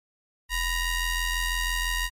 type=ring-modulated tone; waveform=sawtooth; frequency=953 Hz; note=A#5; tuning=38 cents sharp; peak=-18 dBFS; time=0.49-2.1 s; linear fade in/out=50 ms; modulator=910 Hz; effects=MP3 64 kbps